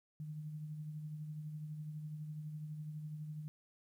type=tone with tremolo; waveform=sine; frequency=152.5 Hz; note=D#3; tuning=34 cents flat; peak=-40 dBFS; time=0.2-3.48 s; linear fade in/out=0 ms; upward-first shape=triangle; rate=12 Hz; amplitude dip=45%; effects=12-bit